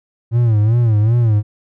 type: tone with vibrato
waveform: triangle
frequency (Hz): 112.3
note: A2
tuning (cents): +36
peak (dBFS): -8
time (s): 0.31-1.43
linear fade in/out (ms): 50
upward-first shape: sine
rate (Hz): 2.6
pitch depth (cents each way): 130
effects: none